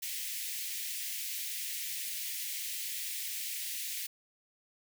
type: high-pass noise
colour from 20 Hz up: white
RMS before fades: -38 dBFS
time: 0.02-4.07 s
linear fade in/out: 10 ms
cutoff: 1900 Hz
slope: 48 dB/octave
effects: none